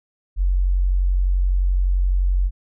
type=tone; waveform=sine; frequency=45.83 Hz; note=F#1; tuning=16 cents flat; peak=-15 dBFS; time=0.36-2.51 s; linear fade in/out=50 ms; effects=none